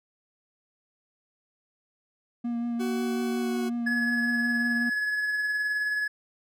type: tone with vibrato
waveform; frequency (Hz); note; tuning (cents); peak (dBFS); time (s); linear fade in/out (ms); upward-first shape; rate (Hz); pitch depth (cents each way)
triangle; 236.4; A#3; +24; -25; 2.44-4.9; 10; triangle; 5.5; 20
type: tone with pitch glide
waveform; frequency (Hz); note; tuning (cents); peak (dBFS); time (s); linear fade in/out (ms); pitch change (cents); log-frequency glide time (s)
40% pulse; 375.1 to 368.7; F#4 to F#4; +24 to -6; -30; 2.79-3.7; 20; -30; 3.3-3.59
type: tone with tremolo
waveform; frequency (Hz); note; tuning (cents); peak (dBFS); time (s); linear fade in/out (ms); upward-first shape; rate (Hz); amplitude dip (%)
triangle; 1696; G#6; +36; -22; 3.86-6.08; 10; triangle; 19; 35
effects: none